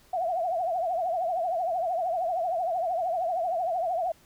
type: tone with vibrato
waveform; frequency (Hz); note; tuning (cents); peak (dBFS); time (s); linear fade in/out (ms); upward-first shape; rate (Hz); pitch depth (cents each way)
sine; 700; F5; +4; -25; 0.13-4.12; 5; triangle; 13; 160
effects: pink hiss -59 dBFS RMS until 4.25 s